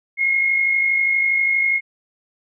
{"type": "tone with amplitude modulation", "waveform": "sine", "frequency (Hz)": 2155, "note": "C#7", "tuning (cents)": -49, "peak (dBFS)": -13, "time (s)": [0.17, 1.81], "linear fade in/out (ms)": 50, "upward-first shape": "sine", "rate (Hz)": 52.4, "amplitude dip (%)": 45, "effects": []}